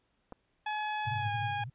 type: clicks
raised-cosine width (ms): 1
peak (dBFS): -30 / -35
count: 2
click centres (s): 0.323 / 0.327
type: tone with pitch glide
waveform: sawtooth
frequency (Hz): 849 to 820.1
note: G#5 to G#5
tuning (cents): +38 to -22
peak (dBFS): -28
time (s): 0.66-1.64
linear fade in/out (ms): 5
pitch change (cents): -60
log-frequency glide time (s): 1.16-1.3
type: band-pass noise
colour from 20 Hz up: white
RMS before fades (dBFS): -38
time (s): 1.05-1.7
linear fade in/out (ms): 10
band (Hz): 100 to 130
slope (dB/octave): 96
effects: pink hiss -75 dBFS RMS until 1.74 s + resampled to 8000 Hz